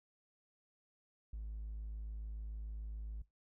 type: tone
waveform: triangle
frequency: 53.5 Hz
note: A1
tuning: 48 cents flat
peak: -38 dBFS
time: 1.33-3.22 s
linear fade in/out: 5 ms
effects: noise-tail reverb RT60 0.2 s tail -21 dB re dry + tanh soft clip ceiling -37 dBFS